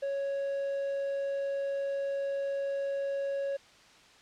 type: tone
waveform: triangle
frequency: 554.4 Hz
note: C#5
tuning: in tune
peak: -28 dBFS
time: 0.02-3.57 s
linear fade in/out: 10 ms
effects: white hiss -57 dBFS RMS until 4.21 s + low-pass 5000 Hz 12 dB/octave